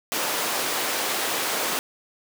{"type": "high-pass noise", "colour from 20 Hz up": "pink", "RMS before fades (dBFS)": -26, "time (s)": [0.12, 1.79], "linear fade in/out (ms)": 0, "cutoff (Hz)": 440, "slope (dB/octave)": 12, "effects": []}